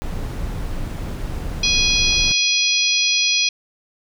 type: noise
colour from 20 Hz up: brown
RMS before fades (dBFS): -25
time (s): 0.02-2.32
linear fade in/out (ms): 0
type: harmonic tone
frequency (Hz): 830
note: G#5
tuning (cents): -1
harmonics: 3 / 4 / 5 / 6 / 7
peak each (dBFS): -20 / -21 / -22 / -23 / -23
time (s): 1.63-3.49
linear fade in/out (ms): 5
effects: none